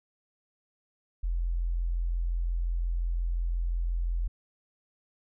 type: tone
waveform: sine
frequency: 42.84 Hz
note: F1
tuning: 33 cents flat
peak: -26 dBFS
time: 1.23-4.28 s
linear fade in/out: 10 ms
effects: none